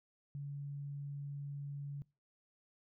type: tone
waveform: sine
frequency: 142.2 Hz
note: C#3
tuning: 45 cents sharp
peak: -40 dBFS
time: 0.35-2.02 s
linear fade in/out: 0 ms
effects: noise-tail reverb RT60 0.3 s tail -24 dB re dry